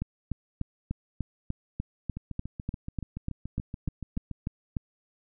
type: two click trains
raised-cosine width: 5 ms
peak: -18 / -23 dBFS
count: 17 / 16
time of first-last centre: 0.02-4.768 / 2.17-4.313 s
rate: 3.37 / 7 Hz
effects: none